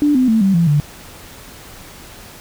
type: tone with pitch steps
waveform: sine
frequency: 293.7 / 255.7 / 222.6 / 193.77 / 168.69 / 146.85 Hz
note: D4 / C4 / A3 / G3 / E3 / D3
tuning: 0 / -40 / +20 / -20 / +40 / 0 cents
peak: -10 dBFS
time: 0.02-0.8 s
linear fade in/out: 0 ms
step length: 130 ms
effects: pink hiss -38 dBFS RMS until 2.4 s